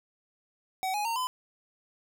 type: tone with pitch steps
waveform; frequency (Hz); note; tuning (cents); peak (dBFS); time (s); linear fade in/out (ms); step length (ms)
square; 755 / 832.9 / 918.8 / 1013.6; F#5 / G#5 / A#5 / B5; +35 / +5 / -25 / +45; -29; 0.83-1.27; 0; 110
effects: none